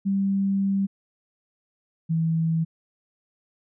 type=tone pair in turn; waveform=sine; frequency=196 / 162.84 Hz; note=G3 / E3; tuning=0 / -21 cents; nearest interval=minor third; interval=321 cents; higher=first; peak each=-20 dBFS; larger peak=neither; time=0.05-0.87 / 2.09-2.65 s; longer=first; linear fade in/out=20 ms; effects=none